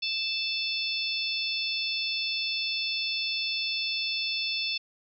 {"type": "harmonic tone", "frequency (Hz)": 880, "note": "A5", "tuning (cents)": 0, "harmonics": [3, 4, 5, 6], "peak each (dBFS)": [-32, -33, -34, -34], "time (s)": [0.02, 4.78], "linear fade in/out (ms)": 10, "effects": []}